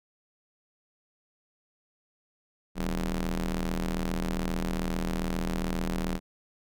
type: ring-modulated tone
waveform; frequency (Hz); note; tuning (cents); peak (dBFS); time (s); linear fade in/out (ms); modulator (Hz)
sawtooth; 82.41; E2; 0; -21; 2.75-6.2; 50; 106
effects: none